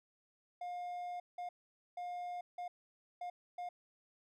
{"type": "tone bursts at uneven times", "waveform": "triangle", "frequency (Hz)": 711, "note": "F5", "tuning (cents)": 31, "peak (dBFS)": -38, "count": 6, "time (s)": [[0.61, 1.2], [1.38, 1.49], [1.97, 2.41], [2.58, 2.68], [3.21, 3.3], [3.58, 3.69]], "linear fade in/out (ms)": 5, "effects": []}